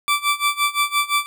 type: tone with tremolo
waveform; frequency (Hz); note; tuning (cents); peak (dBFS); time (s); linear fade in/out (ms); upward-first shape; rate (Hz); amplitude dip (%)
20% pulse; 1165; D6; -14; -10; 0.08-1.26; 0; sine; 5.8; 90
effects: none